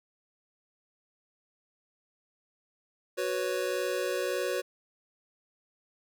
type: chord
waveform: square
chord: F# suspended fourth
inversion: none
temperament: just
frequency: 370 / 493.3 / 555 Hz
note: F#4 / B4 / C#5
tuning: 0 / -2 / +2 cents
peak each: -34 dBFS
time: 3.17-4.62 s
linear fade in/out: 20 ms
effects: none